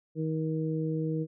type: harmonic tone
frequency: 158.3 Hz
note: D#3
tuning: 30 cents sharp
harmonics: 1 / 2 / 3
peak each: -30 / -33 / -35 dBFS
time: 0.15-1.27 s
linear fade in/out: 50 ms
effects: none